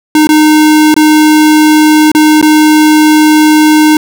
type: tone with dropouts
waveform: square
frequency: 306.9 Hz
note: D#4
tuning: 24 cents flat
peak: -3 dBFS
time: 0.15-3.97 s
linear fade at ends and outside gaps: 2 ms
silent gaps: 0.271-0.29 / 0.942-0.964 / 2.117-2.149 / 2.414-2.426 s
effects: none